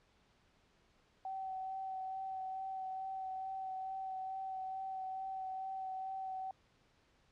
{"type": "tone with vibrato", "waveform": "sine", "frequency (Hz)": 762, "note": "G5", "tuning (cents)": -49, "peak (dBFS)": -39, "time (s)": [1.25, 6.51], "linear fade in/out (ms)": 2, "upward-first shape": "sine", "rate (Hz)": 2.3, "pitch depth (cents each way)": 13, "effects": ["pink hiss -71 dBFS RMS until 7.31 s", "low-pass 5000 Hz 12 dB/octave"]}